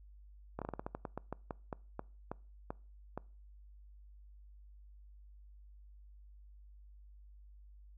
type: slowing click train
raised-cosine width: 1 ms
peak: -25 dBFS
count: 17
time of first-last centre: 0.59-3.176 s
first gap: 27 ms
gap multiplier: 1.21
effects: noise-tail reverb RT60 0.4 s tail -24 dB re dry + added 50 Hz sine -54 dBFS peak until 7.97 s